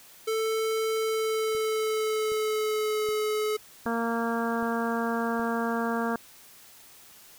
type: tone with pitch glide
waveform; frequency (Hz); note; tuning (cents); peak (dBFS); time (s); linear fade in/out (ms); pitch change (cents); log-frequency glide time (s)
square; 442.1 to 427.3; A4 to G#4; +8 to +49; -26; 0.27-3.57; 10; -59; 0.97-3.09
type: click train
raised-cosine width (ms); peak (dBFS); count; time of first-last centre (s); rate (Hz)
3; -34; 6; 1.55-5.396; 1.3
type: harmonic tone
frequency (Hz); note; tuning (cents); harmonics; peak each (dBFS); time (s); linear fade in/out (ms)
231.2; A#3; -14; 1 / 2 / 3 / 4 / 5 / 6 / 7; -29 / -32 / -34 / -35 / -36 / -37 / -37; 3.86-6.16; 2
effects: white hiss -52 dBFS RMS until 7.38 s